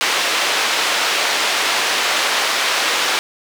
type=band-pass noise; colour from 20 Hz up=white; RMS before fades=-18 dBFS; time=0.01-3.19 s; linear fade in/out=0 ms; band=480 to 3800 Hz; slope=12 dB/octave; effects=none